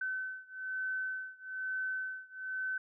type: beating tone pair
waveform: sine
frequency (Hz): 1523 / 1524.1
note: F#6 / G6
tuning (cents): +50 / -49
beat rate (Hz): 1.1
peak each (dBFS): -38 / -39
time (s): 0.01-2.78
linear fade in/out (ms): 5
effects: none